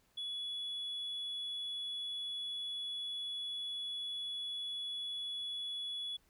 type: tone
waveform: sine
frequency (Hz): 3398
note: G#7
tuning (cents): +39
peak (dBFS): -36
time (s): 0.17-6.17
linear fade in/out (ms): 10
effects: tanh soft clip ceiling -36 dBFS + pink hiss -72 dBFS RMS until 6.29 s